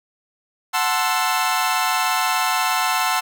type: chord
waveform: sawtooth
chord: F# half-diminished seventh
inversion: none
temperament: equal with one note detuned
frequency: 740 / 880 / 1046.5 / 1328.4 Hz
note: F#5 / A5 / C6 / E6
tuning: 0 / 0 / 0 / +13 cents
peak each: -20 dBFS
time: 0.73-3.21 s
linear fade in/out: 20 ms
effects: none